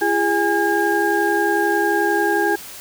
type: tone cluster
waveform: sine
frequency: 338.1 / 409.3 / 822 / 1620 Hz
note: E4 / G#4 / G#5 / G#6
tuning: +44 / -25 / -18 / -43 cents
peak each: -21 dBFS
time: 0.01-2.56 s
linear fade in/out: 10 ms
effects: white hiss -36 dBFS RMS until 2.8 s